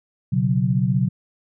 sine chord, B suspended second, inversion none, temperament just, 123.47 / 138.9 / 185.21 Hz, B2 / C#3 / F#3, 0 / +4 / +2 cents, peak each -21 dBFS, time 0.32-1.09 s, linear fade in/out 10 ms, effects none

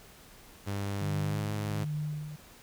sawtooth tone with pitch glide, 100 to 104.31 Hz, G2 to G#2, +35 to +8 cents, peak -28 dBFS, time 0.66-1.85 s, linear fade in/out 20 ms, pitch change +73 cents, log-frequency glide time 1.25-1.36 s
sine tone with tremolo, 150.7 Hz, D3, 45 cents sharp, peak -30 dBFS, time 1.01-2.36 s, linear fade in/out 5 ms, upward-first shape sine, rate 1.3 Hz, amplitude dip 65%
effects pink hiss -54 dBFS RMS until 2.62 s

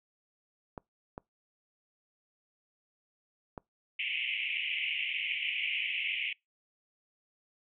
clicks, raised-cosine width 1 ms, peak -26 dBFS, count 3, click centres 0.778 / 1.179 / 3.578 s
white band-pass noise, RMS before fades -34 dBFS, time 3.99-6.33 s, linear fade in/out 5 ms, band 2100 to 3000 Hz, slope 96 dB/octave
effects noise-tail reverb RT60 0.2 s tail -26 dB re dry

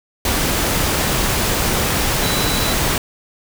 sine tone in noise, 3951 Hz, B7, in tune, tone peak -25 dBFS, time 2.23-2.73 s, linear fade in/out 2 ms, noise pink, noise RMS -18 dBFS, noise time 0.25-2.98 s, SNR -10 dB, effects none

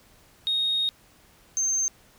sine tone pair in turn, 3729 / 6310 Hz, A#7 / G8, 0 / +10 cents, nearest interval major sixth, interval 910 cents, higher second, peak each -21 dBFS, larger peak neither, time 0.47-0.89 / 1.57-1.88 s, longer first, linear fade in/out 0 ms, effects tanh soft clip ceiling -18 dBFS + pink hiss -57 dBFS RMS until 2.18 s

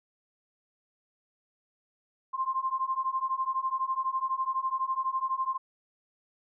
sine beating tone pair, 1046.5 / 1058.5 Hz, C6 / C6, 0 / +20 cents, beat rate 12 Hz, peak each -31 / -30 dBFS, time 2.33-5.58 s, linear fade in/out 20 ms, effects none

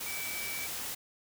sine tone in noise, 2300 Hz, D7, 37 cents flat, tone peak -39 dBFS, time 0.06-0.67 s, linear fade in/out 10 ms, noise white, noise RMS -38 dBFS, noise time 0-0.95 s, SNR -4 dB, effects none

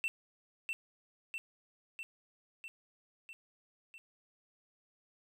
triangle tone with echo, 2684 Hz, E7, 31 cents sharp, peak -30 dBFS, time 0.04-0.08 s, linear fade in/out 0 ms, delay 650 ms, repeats 6, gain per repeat -3 dB, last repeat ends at 3.98 s, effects none

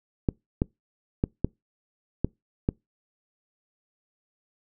clicks, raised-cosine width 3 ms, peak -9 dBFS, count 6, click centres 0.288 / 0.619 / 1.239 / 1.446 / 2.246 / 2.689 s, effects noise-tail reverb RT60 0.2 s tail -26 dB re dry

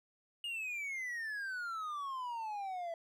triangle exponential sweep, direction down, 2877 to 659.3 Hz, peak -36 dBFS, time 0.44-2.94 s, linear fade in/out 2 ms, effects none

